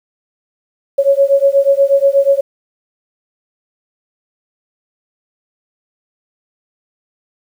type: beating tone pair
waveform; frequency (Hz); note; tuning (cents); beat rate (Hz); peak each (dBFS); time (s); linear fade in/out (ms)
sine; 550 / 558.3; C#5 / C#5; -14 / +12; 8.3; -11; 0.98-2.41; 10
effects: 7-bit